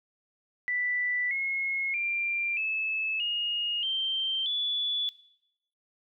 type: tone with pitch steps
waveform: sine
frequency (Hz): 1976 / 2167 / 2377 / 2607 / 2860 / 3137 / 3440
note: B6 / C#7 / D7 / E7 / F7 / G7 / A7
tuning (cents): 0 / -40 / +20 / -20 / +41 / +1 / -40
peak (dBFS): -27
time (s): 0.68-5.09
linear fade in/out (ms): 0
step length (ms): 630
effects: noise-tail reverb RT60 0.8 s tail -18 dB re dry